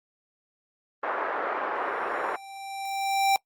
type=band-pass noise; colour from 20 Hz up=white; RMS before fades=-29 dBFS; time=1.03-2.36 s; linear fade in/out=5 ms; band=390 to 1500 Hz; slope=24 dB/octave
type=tone with exponential growth; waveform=square; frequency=784 Hz; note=G5; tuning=in tune; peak=-19 dBFS; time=1.75-3.36 s; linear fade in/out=1 ms; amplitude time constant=350 ms
effects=noise-tail reverb RT60 0.1 s tail -23 dB re dry + Opus 24 kbps